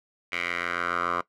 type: tone with band-pass filter sweep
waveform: 10% pulse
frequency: 87 Hz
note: F2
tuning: 6 cents flat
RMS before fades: -29 dBFS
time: 0.32-1.21 s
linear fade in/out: 5 ms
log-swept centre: 2300 to 1100 Hz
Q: 3.3
effects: noise-tail reverb RT60 0.1 s tail -18 dB re dry